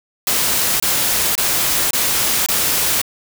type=noise bursts; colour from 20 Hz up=white; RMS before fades=-17 dBFS; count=5; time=0.27-3.016 s; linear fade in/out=2 ms; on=530 ms; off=24 ms; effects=none